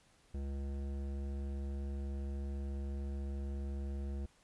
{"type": "tone with hard clipping", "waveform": "sine", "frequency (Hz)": 69.3, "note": "C#2", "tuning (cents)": 0, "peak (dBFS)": -39, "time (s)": [0.34, 4.26], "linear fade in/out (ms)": 5, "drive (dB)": 14, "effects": ["pink hiss -68 dBFS RMS until 4.43 s", "resampled to 24000 Hz"]}